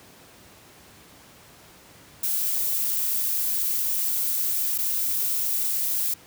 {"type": "noise with dropouts", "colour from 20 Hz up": "violet", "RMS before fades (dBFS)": -25, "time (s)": [2.23, 6.14], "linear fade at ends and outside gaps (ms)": 5, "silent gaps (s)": [4.779, 4.785], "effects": ["pink hiss -50 dBFS RMS until 6.26 s", "high-pass 80 Hz 12 dB/octave"]}